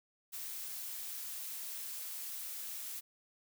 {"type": "noise", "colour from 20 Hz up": "blue", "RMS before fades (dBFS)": -43, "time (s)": [0.32, 3.01], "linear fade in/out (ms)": 20, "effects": []}